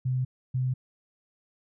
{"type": "tone pair in turn", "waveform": "sine", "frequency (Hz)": [128.4, 128.4], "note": ["C3", "C3"], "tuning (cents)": [-32, -32], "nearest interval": "unison", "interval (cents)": 0, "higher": "neither", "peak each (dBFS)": -24, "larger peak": "neither", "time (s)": [[0.05, 0.25], [0.54, 0.74]], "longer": "neither", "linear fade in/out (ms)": 10, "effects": []}